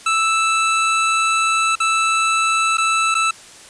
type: tone with dropouts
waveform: 25% pulse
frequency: 1318.5 Hz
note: E6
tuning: in tune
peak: -11 dBFS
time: 0.06-3.31 s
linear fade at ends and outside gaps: 5 ms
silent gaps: 1.755-1.801 / 2.772-2.781 / 3.144-3.15 s
effects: white hiss -41 dBFS RMS until 3.69 s + resampled to 22050 Hz